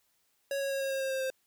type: tone with pitch steps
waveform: square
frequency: 554.4 / 550.3 / 546.1 / 542.1 / 538 / 534 / 530 / 526 Hz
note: C#5 / C#5 / C#5 / C#5 / C5 / C5 / C5 / C5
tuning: 0 / -13 / -26 / -39 / +48 / +35 / +22 / +9 cents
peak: -31 dBFS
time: 0.51-1.302 s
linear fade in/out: 2 ms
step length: 99 ms
effects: white hiss -73 dBFS RMS until 1.46 s